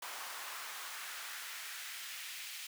pink noise with high-pass filter sweep, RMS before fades -45 dBFS, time 0.02-2.67 s, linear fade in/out 5 ms, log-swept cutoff 940 to 2500 Hz, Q 1.4, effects none

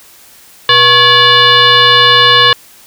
sine tone with frequency modulation, 2312 Hz, D7, 28 cents flat, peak -3 dBFS, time 0.69-2.53 s, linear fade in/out 2 ms, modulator 609 Hz, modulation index 2.7, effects white hiss -40 dBFS RMS until 2.86 s

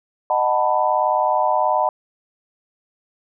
sine chord, B dominant seventh, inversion first, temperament just, 617.4 / 740.8 / 889 / 987.8 Hz, D#5 / F#5 / A5 / B5, -14 / +2 / +18 / 0 cents, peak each -21 dBFS, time 0.3-1.89 s, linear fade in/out 2 ms, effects none

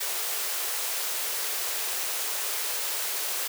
white high-pass noise, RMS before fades -30 dBFS, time 0-3.48 s, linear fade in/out 10 ms, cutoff 370 Hz, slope 48 dB/octave, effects none

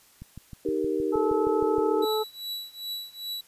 click train, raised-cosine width 5 ms, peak -28 dBFS, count 11, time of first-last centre 0.22-1.782 s, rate 6.4 Hz
sine chord, Eb major, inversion none, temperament equal, 311.1 / 392 / 466.2 Hz, Eb4 / G4 / Bb4, 0 / 0 / 0 cents, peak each -29 / -28 / -29 dBFS, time 0.65-2.05 s, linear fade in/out 5 ms
harmonic tone, 432.5 Hz, A4, 30 cents flat, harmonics 1 / 2 / 3, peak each -25 / -31 / -35 dBFS, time 1.12-2.24 s, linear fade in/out 20 ms
45% pulse tone with tremolo, 3930 Hz, B7, 9 cents flat, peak -30 dBFS, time 2.02-3.41 s, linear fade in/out 5 ms, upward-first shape triangle, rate 2.5 Hz, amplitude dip 95%
effects white hiss -58 dBFS RMS until 3.47 s + resampled to 32000 Hz

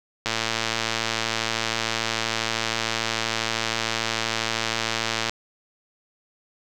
click train, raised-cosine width 0.2 ms, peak -6 dBFS, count 570, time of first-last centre 0.26-5.295 s, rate 113 Hz, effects none

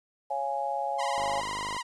sine chord, Db major, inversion none, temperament just, 554.4 / 693 / 831.5 Hz, Db5 / F5 / Ab5, 0 / -14 / +2 cents, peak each -34 / -34 / -30 dBFS, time 0.3-1.41 s, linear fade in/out 10 ms
sawtooth tone with vibrato, 1000 Hz, B5, 21 cents sharp, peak -28 dBFS, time 0.98-1.83 s, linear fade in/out 20 ms, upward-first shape sine, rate 20 Hz, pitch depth 100 cents each way
click train, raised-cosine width 1 ms, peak -26 dBFS, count 31, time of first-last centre 1.18-1.766 s, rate 51.2 Hz
effects resampled to 22050 Hz + 10-bit

